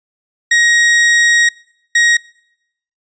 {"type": "tone pair in turn", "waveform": "40% pulse", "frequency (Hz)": [1885, 1885], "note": ["A#6", "A#6"], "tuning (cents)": [19, 19], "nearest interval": "unison", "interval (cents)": 0, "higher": "neither", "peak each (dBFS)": -7, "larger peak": "neither", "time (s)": [[0.51, 1.49], [1.95, 2.17]], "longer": "first", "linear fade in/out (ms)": 5, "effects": ["noise-tail reverb RT60 0.8 s tail -26 dB re dry", "resampled to 16000 Hz"]}